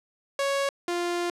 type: tone pair in turn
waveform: sawtooth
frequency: 555 / 348.8 Hz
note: C#5 / F4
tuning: +2 / -2 cents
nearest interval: minor sixth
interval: 804 cents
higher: first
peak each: -20 / -22 dBFS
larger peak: first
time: 0.39-0.69 / 0.88-1.3 s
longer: second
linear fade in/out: 2 ms
effects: low-pass 9000 Hz 12 dB/octave